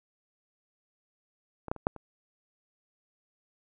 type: clicks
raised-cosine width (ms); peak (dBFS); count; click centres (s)
1; -24 / -14 / -29 / -10 / -29; 5; 1.683 / 1.715 / 1.763 / 1.869 / 1.963
effects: none